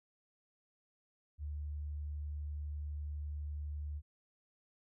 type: tone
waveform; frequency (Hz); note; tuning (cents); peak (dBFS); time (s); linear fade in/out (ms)
sine; 74; D2; +14; -38; 1.38-4.02; 50
effects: none